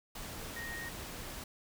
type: tone in noise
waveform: sine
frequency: 1864.7 Hz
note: A#6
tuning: in tune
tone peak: -41 dBFS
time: 0.56-0.89 s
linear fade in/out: 5 ms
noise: pink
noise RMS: -44 dBFS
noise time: 0.15-1.44 s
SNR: 0 dB
effects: none